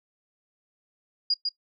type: tone with echo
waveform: sine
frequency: 4858 Hz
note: D#8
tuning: 42 cents flat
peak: -20 dBFS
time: 1.3-1.34 s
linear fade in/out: 5 ms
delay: 150 ms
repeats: 1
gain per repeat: -4 dB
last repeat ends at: 1.49 s
effects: noise-tail reverb RT60 0.1 s tail -21 dB re dry